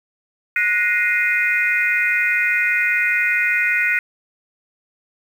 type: tone cluster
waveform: sine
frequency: 1465 / 1882 / 2090 / 2470 Hz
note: F#6 / A#6 / C7 / D#7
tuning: -18 / +16 / -2 / -13 cents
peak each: -21 dBFS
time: 0.56-3.99 s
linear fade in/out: 2 ms
effects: 7-bit